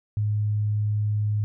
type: tone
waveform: sine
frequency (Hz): 105.2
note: G#2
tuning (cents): +23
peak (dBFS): -21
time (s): 0.17-1.44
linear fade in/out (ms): 0
effects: none